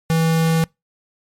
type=tone; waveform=square; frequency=162.9 Hz; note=E3; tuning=20 cents flat; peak=-15 dBFS; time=0.1-0.64 s; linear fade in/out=0 ms; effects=noise-tail reverb RT60 0.2 s tail -25 dB re dry + MP3 64 kbps